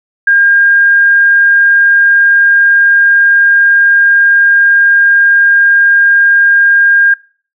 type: tone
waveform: sine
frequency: 1611 Hz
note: G6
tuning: 47 cents sharp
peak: -4 dBFS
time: 0.27-7.14 s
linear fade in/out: 5 ms
effects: noise-tail reverb RT60 0.4 s tail -21 dB re dry